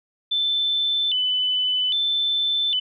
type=tone with vibrato; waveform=sine; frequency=3257 Hz; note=G#7; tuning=34 cents flat; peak=-19 dBFS; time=0.31-2.8 s; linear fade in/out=10 ms; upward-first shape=square; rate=0.62 Hz; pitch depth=140 cents each way; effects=none